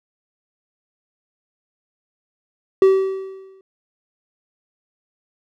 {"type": "tone with exponential decay", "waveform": "triangle", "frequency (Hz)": 383.8, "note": "G4", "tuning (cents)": -37, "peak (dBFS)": -5, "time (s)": [2.82, 3.61], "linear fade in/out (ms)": 2, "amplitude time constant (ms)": 170, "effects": []}